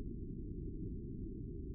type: low-pass noise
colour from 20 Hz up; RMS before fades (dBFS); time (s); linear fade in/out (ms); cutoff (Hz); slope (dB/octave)
pink; -44; 0-1.74; 0; 400; 96
effects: none